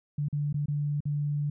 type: tone with dropouts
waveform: sine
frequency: 146.2 Hz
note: D3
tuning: 7 cents flat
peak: -26 dBFS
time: 0.18-1.5 s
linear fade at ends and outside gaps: 5 ms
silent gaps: 0.285-0.327 / 0.528-0.542 / 0.659-0.682 / 1.005-1.054 s
effects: none